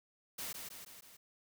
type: noise with echo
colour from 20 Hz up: white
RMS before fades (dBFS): -42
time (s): 0.38-0.53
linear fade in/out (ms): 10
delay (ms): 160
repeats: 4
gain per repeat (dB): -4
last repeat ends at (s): 1.17
effects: none